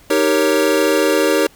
square chord, Eb dominant seventh, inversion none, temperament equal, 311.1 / 392 / 466.2 / 554.4 Hz, Eb4 / G4 / Bb4 / Db5, 0 / 0 / 0 / 0 cents, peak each -19 dBFS, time 0.1-1.47 s, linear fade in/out 5 ms, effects pink hiss -48 dBFS RMS until 1.55 s

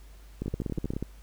two click trains, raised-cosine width 3 ms, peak -18 / -20 dBFS, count 11 / 7, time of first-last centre 0.42-1.026 / 0.46-0.936 s, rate 16.5 / 12.6 Hz, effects added 50 Hz sine -47 dBFS peak until 1.22 s + pink hiss -59 dBFS RMS until 1.22 s

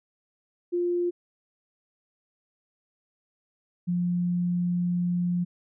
sine tone pair in turn, 350.7 / 176.31 Hz, F4 / F3, +7 / +17 cents, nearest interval octave, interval 1190 cents, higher first, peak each -23 dBFS, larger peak neither, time 0.72-1.11 / 3.87-5.45 s, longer second, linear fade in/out 20 ms, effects none

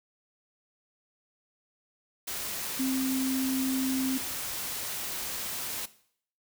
sine tone in noise, 263 Hz, C4, 9 cents sharp, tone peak -26 dBFS, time 2.79-4.18 s, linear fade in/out 10 ms, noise white, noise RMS -35 dBFS, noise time 2.27-5.86 s, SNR +6 dB, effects noise-tail reverb RT60 0.6 s tail -17 dB re dry

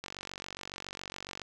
click train, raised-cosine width 0.2 ms, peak -22 dBFS, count 66, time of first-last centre 0.04-1.417 s, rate 47.2 Hz, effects none

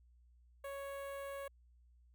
sawtooth tone with notch filter, 555 Hz, C#5, 2 cents sharp, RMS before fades -45 dBFS, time 0.64-1.48 s, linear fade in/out 5 ms, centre 5200 Hz, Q 0.51, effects added 60 Hz sine -63 dBFS peak until 2.14 s

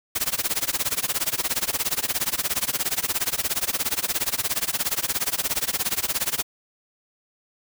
white noise with tremolo, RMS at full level -22 dBFS, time 0.15-6.43 s, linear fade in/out 10 ms, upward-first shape sine, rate 17 Hz, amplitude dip 95%, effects none

